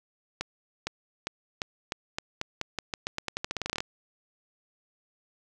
accelerating click train, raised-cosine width 0.2 ms, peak -13 dBFS, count 24, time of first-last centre 0.41-3.805 s, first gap 460 ms, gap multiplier 0.87, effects none

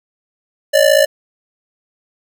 square ring-modulated tone, 587.3 Hz, D5, in tune, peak -6 dBFS, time 0.73-1.06 s, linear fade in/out 20 ms, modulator 27.9 Hz, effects none

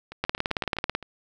two click trains, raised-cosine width 0.3 ms, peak -23 / -9 dBFS, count 8 / 14, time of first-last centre 0.12-1.027 / 0.24-0.95 s, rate 7.72 / 18.3 Hz, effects none

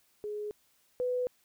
sine tone pair in turn, 418.8 / 498 Hz, G#4 / B4, +15 / +14 cents, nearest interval minor third, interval 299 cents, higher second, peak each -34 / -28 dBFS, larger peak second, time 0.24-0.51 / 1-1.27 s, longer neither, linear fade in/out 0 ms, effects white hiss -69 dBFS RMS until 1.44 s

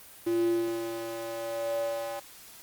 square tone with high-pass filter sweep, 114.5 Hz, A#2, 31 cents flat, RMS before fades -31 dBFS, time 0.26-2.2 s, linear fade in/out 10 ms, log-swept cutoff 320 to 670 Hz, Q 8, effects white hiss -50 dBFS RMS until 2.62 s + Opus 32 kbps

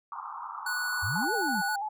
white band-pass noise, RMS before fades -39 dBFS, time 0.12-1.25 s, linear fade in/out 2 ms, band 820 to 1300 Hz, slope 96 dB/octave
square tone, 1473 Hz, F#6, 8 cents flat, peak -30 dBFS, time 0.66-1.76 s, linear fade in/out 5 ms
sine exponential two-way sweep, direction up then down, 78.2 to 489.7 to 172.9 Hz, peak -31 dBFS, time 1.02-1.62 s, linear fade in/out 20 ms, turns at 1.34 s
sine tone with vibrato, 828 Hz, G#5, 5 cents flat, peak -30 dBFS, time 1.15-1.89 s, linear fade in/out 10 ms, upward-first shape square, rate 7.5 Hz, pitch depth 59 cents each way
effects none

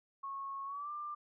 sine tone with pitch glide, 1097 to 1189.4 Hz, C#6 to D6, -18 to +22 cents, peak -39 dBFS, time 0.23-1.15 s, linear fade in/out 10 ms, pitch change +140 cents, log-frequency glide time 0.65-0.91 s, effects none

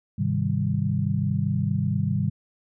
sine chord, Ab major seventh, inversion none, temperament equal with one note detuned, 102.81 / 130.81 / 155.56 / 196 Hz, Ab2 / C3 / Eb3 / G3, -17 / 0 / 0 / 0 cents, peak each -27 dBFS, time 0.18-2.3 s, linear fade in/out 10 ms, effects none

